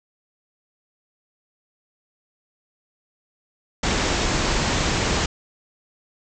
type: low-pass noise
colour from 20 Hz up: pink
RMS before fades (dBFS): -22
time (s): 3.83-5.26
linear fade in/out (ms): 5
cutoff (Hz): 7700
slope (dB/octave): 96
effects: none